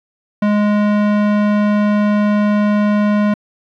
square tone, 208 Hz, G#3, 3 cents sharp, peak -12 dBFS, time 0.42-3.34 s, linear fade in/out 5 ms, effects low-pass 2000 Hz 12 dB/octave + 9-bit

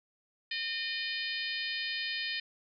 harmonic tone with a mistuned harmonic, 610 Hz, D#5, 34 cents flat, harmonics 3 / 4 / 5 / 6 / 7 / 8, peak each -38 / -39 / -40 / -41 / -41 / -42 dBFS, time 0.51-2.4 s, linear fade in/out 5 ms, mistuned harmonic 7, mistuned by -20 cents, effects none

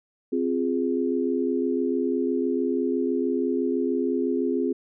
sine chord, F minor, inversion second, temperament equal, 261.6 / 349.2 / 415.3 Hz, C4 / F4 / Ab4, 0 / 0 / 0 cents, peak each -25 / -27 / -27 dBFS, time 0.32-4.73 s, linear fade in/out 10 ms, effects none

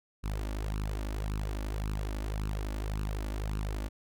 sawtooth tone with flanger, 51.91 Hz, G#1, in tune, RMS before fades -34 dBFS, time 0.23-3.89 s, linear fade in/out 20 ms, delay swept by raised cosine 0.72 to 3.52 ms, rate 1.8 Hz, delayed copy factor +0.7, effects none

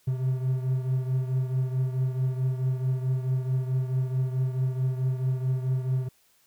triangle beating tone pair, 128.7 / 133.3 Hz, C3 / C3, -28 / +33 cents, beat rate 4.6 Hz, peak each -23 / -29 dBFS, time 0.07-6.09 s, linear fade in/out 10 ms, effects white hiss -64 dBFS RMS until 6.46 s

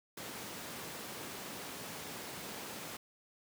pink high-pass noise, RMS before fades -45 dBFS, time 0.17-2.97 s, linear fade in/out 5 ms, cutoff 170 Hz, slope 12 dB/octave, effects none

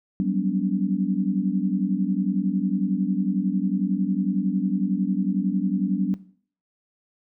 sine chord, G major seventh, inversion third, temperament equal with one note detuned, 185 / 196 / 246.9 / 287.5 Hz, F#3 / G3 / B3 / D4, 0 / 0 / 0 / -37 cents, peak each -24 / -25 / -30 / -28 dBFS, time 0.2-6.14 s, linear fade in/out 0 ms, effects noise-tail reverb RT60 0.5 s tail -17 dB re dry

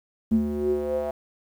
square tone with band-pass filter sweep, 73.42 Hz, D2, in tune, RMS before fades -25 dBFS, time 0.31-1.11 s, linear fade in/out 5 ms, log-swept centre 220 to 640 Hz, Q 7.9, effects 9-bit

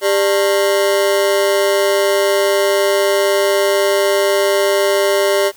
40% pulse ring-modulated tone, 494.9 Hz, B4, 4 cents sharp, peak -8 dBFS, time 0.01-5.52 s, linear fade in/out 50 ms, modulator 98 Hz, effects white hiss -45 dBFS RMS until 5.56 s

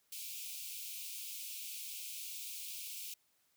white high-pass noise, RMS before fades -45 dBFS, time 0.12-3.14 s, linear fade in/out 5 ms, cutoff 2300 Hz, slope 96 dB/octave, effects white hiss -75 dBFS RMS until 3.56 s + high-pass 60 Hz 12 dB/octave

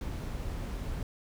brown noise, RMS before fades -36 dBFS, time 0.01-1.03 s, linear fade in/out 2 ms, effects none

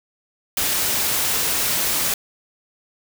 white noise, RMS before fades -21 dBFS, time 0.57-2.14 s, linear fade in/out 2 ms, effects none

